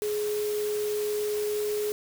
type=tone in noise; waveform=sine; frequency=420 Hz; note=G#4; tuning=19 cents sharp; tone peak=-26 dBFS; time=0.02-1.92 s; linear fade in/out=0 ms; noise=white; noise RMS=-39 dBFS; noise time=0.02-1.92 s; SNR=+10 dB; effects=none